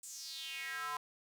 square tone with high-pass filter sweep, 146.83 Hz, D3, in tune, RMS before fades -43 dBFS, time 0.03-0.97 s, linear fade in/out 2 ms, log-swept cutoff 8000 to 1000 Hz, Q 4.4, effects none

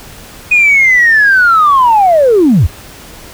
sine linear sweep, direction down, 2489 to 61.74 Hz, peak -3 dBFS, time 0.51-2.67 s, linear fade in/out 10 ms, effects tanh soft clip ceiling 0 dBFS + pink hiss -33 dBFS RMS until 3.33 s

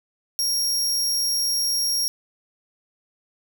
sawtooth tone, 5588 Hz, F8, in tune, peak -18 dBFS, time 0.39-2.08 s, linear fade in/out 0 ms, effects none

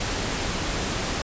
pink noise, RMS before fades -27 dBFS, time 0-1.22 s, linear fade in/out 5 ms, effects resampled to 16000 Hz

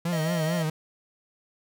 45% pulse tone with vibrato, 164.81 Hz, E3, in tune, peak -25 dBFS, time 0.05-0.7 s, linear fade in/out 5 ms, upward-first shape triangle, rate 4.5 Hz, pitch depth 130 cents each way
square tone, 627 Hz, D#5, 13 cents sharp, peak -31 dBFS, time 0.12-0.63 s, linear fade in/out 10 ms
effects none

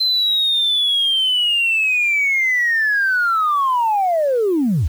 sine linear sweep, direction down, 4100 to 60 Hz, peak -13 dBFS, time 0-4.88 s, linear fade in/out 10 ms, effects tanh soft clip ceiling -10 dBFS + 7-bit

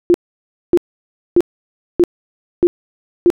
sine tone bursts, 349.2 Hz, F4, in tune, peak -6 dBFS, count 6, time 0.1-3.302 s, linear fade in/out 0 ms, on 42 ms, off 590 ms, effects none

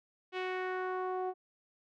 sawtooth tone with low-pass filter sweep, 370 Hz, F#4, in tune, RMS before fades -36 dBFS, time 0.32-1.34 s, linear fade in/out 50 ms, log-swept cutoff 2900 to 750 Hz, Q 2, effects none

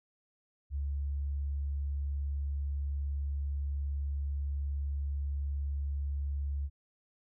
sine tone, 70.6 Hz, C#2, 32 cents sharp, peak -31 dBFS, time 0.7-6.7 s, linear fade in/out 50 ms, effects none

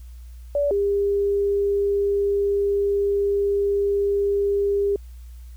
sine tone pair in turn, 575 / 402 Hz, D5 / G4, -37 / +44 cents, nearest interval tritone, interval 619 cents, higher first, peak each -18 dBFS, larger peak neither, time 0.55-0.71 / 0.71-4.96 s, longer second, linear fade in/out 2 ms, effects added 60 Hz sine -37 dBFS peak until 5.56 s + white hiss -59 dBFS RMS until 5.56 s

